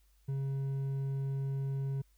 triangle tone with hard clipping, 136.5 Hz, C#3, 26 cents flat, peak -33 dBFS, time 0.28-2.02 s, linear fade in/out 10 ms, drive 7 dB, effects added 50 Hz sine -64 dBFS peak until 2.17 s + white hiss -74 dBFS RMS until 2.17 s

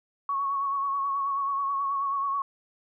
sine tone with vibrato, 1108.7 Hz, C#6, in tune, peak -25 dBFS, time 0.29-2.42 s, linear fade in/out 2 ms, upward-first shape sine, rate 9.3 Hz, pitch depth 33 cents each way, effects none

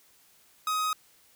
45% pulse tone, 1259 Hz, D#6, 20 cents sharp, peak -26 dBFS, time 0.67-0.93 s, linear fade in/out 2 ms, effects white hiss -61 dBFS RMS until 1.35 s

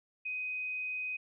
sine tone, 2507 Hz, D#7, 12 cents sharp, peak -34 dBFS, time 0.25-1.17 s, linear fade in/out 10 ms, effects none

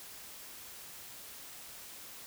silence, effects white hiss -49 dBFS RMS until 2.26 s

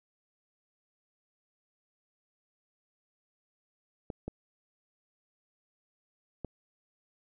clicks, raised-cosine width 2 ms, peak -23 dBFS, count 3, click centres 4.102 / 4.28 / 6.447 s, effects none

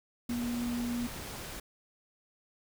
sine tone in noise, 239.8 Hz, A#3, 49 cents sharp, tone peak -31 dBFS, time 0.29-1.07 s, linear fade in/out 5 ms, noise pink, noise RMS -42 dBFS, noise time 0.29-1.6 s, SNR +8 dB, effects none

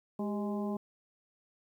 harmonic tone with a mistuned harmonic, 207.5 Hz, G#3, 1 cent flat, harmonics 1 / 2 / 3 / 4 / 5, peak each -33 / -39 / -43 / -45 / -47 dBFS, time 0.19-0.77 s, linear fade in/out 5 ms, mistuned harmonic 2, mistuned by -71 cents, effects 11-bit

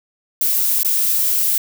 violet noise with dropouts, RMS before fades -17 dBFS, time 0.41-1.58 s, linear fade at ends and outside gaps 2 ms, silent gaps 0.832-0.847 s, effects none

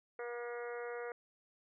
harmonic tone, 239.4 Hz, A#3, 46 cents sharp, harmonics 2 / 3 / 4 / 5 / 6 / 7 / 8 / 9, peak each -41 / -50 / -55 / -53 / -50 / -56 / -53 / -56 dBFS, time 0.19-1.12 s, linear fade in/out 2 ms, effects none

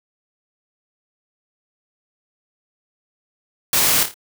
white noise with echo, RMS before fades -17 dBFS, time 3.73-4.03 s, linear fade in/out 2 ms, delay 28 ms, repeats 4, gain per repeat -7 dB, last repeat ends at 4.142 s, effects none

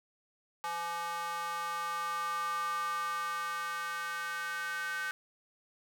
square tone with high-pass filter sweep, 170 Hz, F3, 46 cents flat, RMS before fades -36 dBFS, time 0.64-5.11 s, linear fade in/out 0 ms, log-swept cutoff 970 to 1500 Hz, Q 6.1, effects none

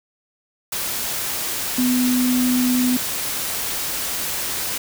sine tone in noise, 250.3 Hz, B3, 23 cents sharp, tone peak -16 dBFS, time 1.78-2.97 s, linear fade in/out 5 ms, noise white, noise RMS -25 dBFS, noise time 0.72-4.78 s, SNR +6 dB, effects none

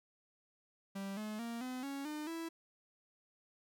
45% pulse tone with pitch steps, 196 / 213.7 / 233.1 / 254.2 / 277.2 / 302.3 / 329.6 Hz, G3 / G#3 / A#3 / C4 / C#4 / D#4 / E4, 0 / +50 / 0 / -50 / 0 / -50 / 0 cents, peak -40 dBFS, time 0.95-2.49 s, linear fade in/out 10 ms, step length 220 ms, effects none

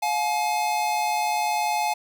square tone pair together, 710 / 850.6 Hz, F5 / G#5, +28 / +41 cents, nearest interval minor third, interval 313 cents, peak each -28 / -24 dBFS, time 0.02-1.94 s, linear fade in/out 10 ms, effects none

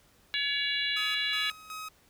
harmonic tone, 566 Hz, C#5, 36 cents sharp, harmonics 3 / 4 / 5 / 6 / 7, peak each -34 / -34 / -34 / -34 / -34 dBFS, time 0.34-1.5 s, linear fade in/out 0 ms
sawtooth tone with tremolo, 1268 Hz, D#6, 32 cents sharp, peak -34 dBFS, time 0.96-1.89 s, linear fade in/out 10 ms, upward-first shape square, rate 2.7 Hz, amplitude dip 70%
effects pink hiss -63 dBFS RMS until 2.09 s

